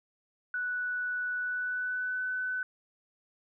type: tone with pitch glide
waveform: sine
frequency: 1480 to 1505 Hz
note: F#6 to F#6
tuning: 0 to +29 cents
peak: -30 dBFS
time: 0.54-2.63 s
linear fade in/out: 2 ms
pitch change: +29 cents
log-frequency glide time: 1.38-2.23 s
effects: none